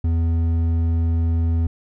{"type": "tone with hard clipping", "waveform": "triangle", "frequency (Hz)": 82.9, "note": "E2", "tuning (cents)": 10, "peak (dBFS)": -18, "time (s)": [0.04, 1.67], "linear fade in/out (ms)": 5, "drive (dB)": 10, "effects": []}